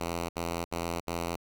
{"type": "tone bursts", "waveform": "5% pulse", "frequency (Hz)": 85, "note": "F2", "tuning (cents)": -46, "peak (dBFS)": -20, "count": 4, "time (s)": [0, 1.361], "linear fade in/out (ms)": 10, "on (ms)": 290, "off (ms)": 67, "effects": []}